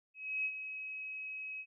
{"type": "tone with ADSR envelope", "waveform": "sine", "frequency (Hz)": 2552, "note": "D#7", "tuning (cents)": 43, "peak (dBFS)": -31, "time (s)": [0.14, 1.66], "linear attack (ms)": 310, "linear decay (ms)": 60, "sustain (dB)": -9, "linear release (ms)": 60, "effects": []}